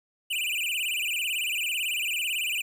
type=tone with vibrato; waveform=square; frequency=2673 Hz; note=E7; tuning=23 cents sharp; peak=-27 dBFS; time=0.3-2.62 s; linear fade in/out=10 ms; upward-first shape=sine; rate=18 Hz; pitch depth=220 cents each way; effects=10-bit